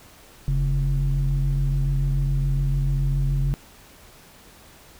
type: tone pair together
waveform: sine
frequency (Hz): 43.7 / 138.1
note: F1 / C#3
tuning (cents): +2 / -6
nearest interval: octave + minor sixth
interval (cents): 1992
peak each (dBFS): -20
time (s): 0.48-3.54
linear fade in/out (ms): 0
effects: tanh soft clip ceiling -15 dBFS + pink hiss -49 dBFS RMS until 4.99 s